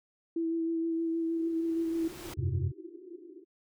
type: tone with vibrato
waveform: sine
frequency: 329.6 Hz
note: E4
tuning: in tune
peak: -28 dBFS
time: 0.36-2.08 s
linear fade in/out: 5 ms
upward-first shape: sine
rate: 6.4 Hz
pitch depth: 17 cents each way
type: noise with exponential growth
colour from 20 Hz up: pink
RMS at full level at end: -42 dBFS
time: 0.91-2.34 s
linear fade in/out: 5 ms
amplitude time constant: 310 ms
type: band-pass noise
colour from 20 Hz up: pink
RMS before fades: -47 dBFS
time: 1.35-3.45 s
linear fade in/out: 20 ms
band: 320 to 370 Hz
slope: 96 dB/octave
type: chord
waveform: sine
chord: F suspended second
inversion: none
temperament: equal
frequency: 87.31 / 98 / 130.81 Hz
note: F2 / G2 / C3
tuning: 0 / 0 / 0 cents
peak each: -32 dBFS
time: 2.37-2.72 s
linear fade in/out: 20 ms
effects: none